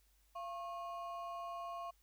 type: ring-modulated tone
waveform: triangle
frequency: 888 Hz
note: A5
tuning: 16 cents sharp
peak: -37 dBFS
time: 0.35-1.91 s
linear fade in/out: 10 ms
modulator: 200 Hz
effects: added 50 Hz sine -70 dBFS peak until 2.02 s + white hiss -75 dBFS RMS until 2.02 s